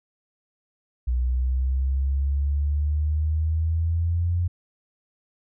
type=exponential sweep; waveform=sine; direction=up; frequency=61 to 88.3 Hz; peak=-20 dBFS; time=1.07-4.48 s; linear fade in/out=10 ms; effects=none